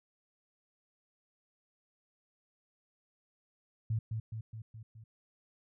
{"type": "tone with echo", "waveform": "sine", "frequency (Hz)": 110.8, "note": "A2", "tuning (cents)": 13, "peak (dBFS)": -29, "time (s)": [3.9, 3.99], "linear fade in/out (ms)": 5, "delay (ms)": 210, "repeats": 5, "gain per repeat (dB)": -4, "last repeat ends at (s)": 5.04, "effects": []}